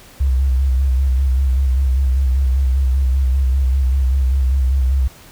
sine tone with vibrato, 65.8 Hz, C2, 10 cents sharp, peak -12 dBFS, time 0.2-5.08 s, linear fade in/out 10 ms, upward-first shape square, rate 5.1 Hz, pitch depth 52 cents each way, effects pink hiss -43 dBFS RMS until 5.31 s

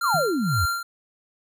square tone with tremolo, 1383 Hz, F6, 17 cents flat, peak -22 dBFS, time 0.01-0.83 s, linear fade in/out 5 ms, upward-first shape sine, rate 2 Hz, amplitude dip 80%
sine exponential sweep, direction down, 1300 to 73.8 Hz, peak -21 dBFS, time 0.03-0.66 s, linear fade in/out 10 ms
sine tone with exponential decay, 158.1 Hz, D#3, 28 cents sharp, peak -23 dBFS, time 0.14-0.33 s, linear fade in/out 5 ms, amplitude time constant 40 ms
effects none

